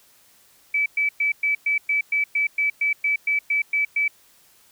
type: tone bursts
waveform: sine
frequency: 2302 Hz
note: D7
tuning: 35 cents flat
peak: -18 dBFS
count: 15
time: 0.74-4.08 s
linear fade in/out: 5 ms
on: 120 ms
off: 110 ms
effects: white hiss -56 dBFS RMS until 4.71 s